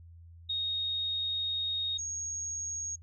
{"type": "tone pair in turn", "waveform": "sine", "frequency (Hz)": [3729, 6576], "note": ["A#7", "G#8"], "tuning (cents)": [0, -18], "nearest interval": "minor seventh", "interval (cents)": 982, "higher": "second", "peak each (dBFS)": [-29, -34], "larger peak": "first", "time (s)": [[0.49, 1.98], [1.98, 2.96]], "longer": "first", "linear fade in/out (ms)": 10, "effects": ["noise-tail reverb RT60 0.1 s tail -22 dB re dry", "added 84 Hz sine -49 dBFS peak until 3.02 s"]}